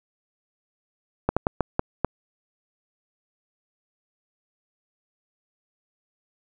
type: slowing click train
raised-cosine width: 1 ms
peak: -6 dBFS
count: 6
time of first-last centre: 1.29-2.047 s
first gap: 76 ms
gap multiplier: 1.35
effects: none

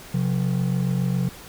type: ring-modulated tone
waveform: triangle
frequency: 155.56 Hz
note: D#3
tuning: in tune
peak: -15 dBFS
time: 0.14-1.29 s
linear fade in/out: 2 ms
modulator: 23.6 Hz
effects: pink hiss -42 dBFS RMS until 1.48 s

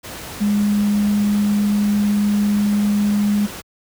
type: tone in noise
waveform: sine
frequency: 206.1 Hz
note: G#3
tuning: 13 cents flat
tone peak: -14 dBFS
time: 0.4-3.47 s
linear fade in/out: 20 ms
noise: pink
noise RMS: -32 dBFS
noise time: 0.03-3.62 s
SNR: +15 dB
effects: high-pass 60 Hz 12 dB/octave

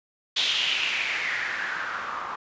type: noise with low-pass filter sweep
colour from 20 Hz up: blue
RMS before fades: -28 dBFS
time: 0.36-2.36 s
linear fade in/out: 10 ms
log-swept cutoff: 3500 to 1100 Hz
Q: 4.4
effects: resampled to 16000 Hz

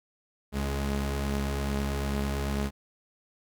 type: tone pair together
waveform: sawtooth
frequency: 69 / 209.4 Hz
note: C#2 / G#3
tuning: -7 / +15 cents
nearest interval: octave + perfect fifth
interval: 1922 cents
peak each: -25 / -29 dBFS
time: 0.52-2.71 s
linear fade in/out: 50 ms
effects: none

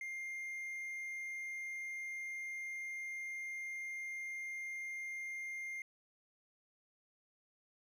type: tone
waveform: triangle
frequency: 2111 Hz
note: C7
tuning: 15 cents sharp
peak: -39 dBFS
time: 0.01-5.82 s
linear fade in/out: 2 ms
effects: none

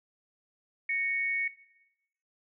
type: tone pair together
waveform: sine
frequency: 1867.4 / 2217 Hz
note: A#6 / C#7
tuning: +3 / 0 cents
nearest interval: minor third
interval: 297 cents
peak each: -35 / -28 dBFS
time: 0.89-1.48 s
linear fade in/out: 5 ms
effects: noise-tail reverb RT60 0.9 s tail -17 dB re dry

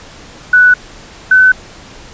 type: tone pair in turn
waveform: sine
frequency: 1483 / 1513.3 Hz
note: F#6 / F#6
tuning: +4 / +39 cents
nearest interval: unison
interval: 35 cents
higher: second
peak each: -3 dBFS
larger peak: neither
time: 0.53-0.74 / 1.31-1.52 s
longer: neither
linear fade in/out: 5 ms
effects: pink hiss -35 dBFS RMS until 2.13 s + resampled to 16000 Hz

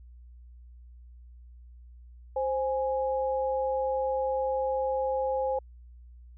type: tone pair together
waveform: sine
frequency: 524.2 / 830.6 Hz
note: C5 / G#5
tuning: +3 / 0 cents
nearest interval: minor sixth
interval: 797 cents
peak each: -27 / -31 dBFS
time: 2.36-5.59 s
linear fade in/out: 5 ms
effects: added 60 Hz sine -47 dBFS peak until 6.37 s

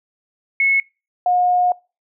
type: tone pair in turn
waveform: sine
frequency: 2191 / 719.4 Hz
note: C#7 / F#5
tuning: -21 / -49 cents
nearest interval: octave + perfect fifth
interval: 1928 cents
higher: first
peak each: -13 dBFS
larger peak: neither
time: 0.6-0.8 / 1.26-1.72 s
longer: second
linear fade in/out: 2 ms
effects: noise-tail reverb RT60 0.3 s tail -24 dB re dry

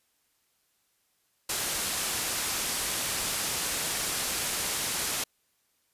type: low-pass noise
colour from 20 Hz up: white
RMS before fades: -31 dBFS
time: 1.49-5.24 s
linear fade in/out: 5 ms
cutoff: 12000 Hz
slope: 24 dB/octave
effects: white hiss -72 dBFS RMS until 5.93 s + resampled to 32000 Hz

